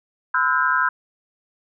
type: tone cluster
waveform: sine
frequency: 1016 / 1310 / 1441 / 1593 Hz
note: B5 / E6 / F#6 / G6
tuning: +49 / -11 / -46 / +27 cents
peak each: -22 dBFS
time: 0.34-0.89 s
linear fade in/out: 5 ms
effects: none